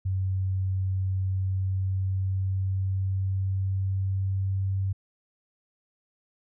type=tone with pitch glide; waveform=sine; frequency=94.7 to 96.47 Hz; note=F#2 to G2; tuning=+41 to -27 cents; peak=-24 dBFS; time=0.05-4.93 s; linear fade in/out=10 ms; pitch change=+32 cents; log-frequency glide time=1.19-4.76 s; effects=none